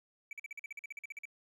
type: tone bursts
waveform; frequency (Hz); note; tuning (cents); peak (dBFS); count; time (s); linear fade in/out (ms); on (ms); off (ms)
triangle; 2302; D7; -35; -39; 15; 0.31-1.254; 2; 20; 46
effects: none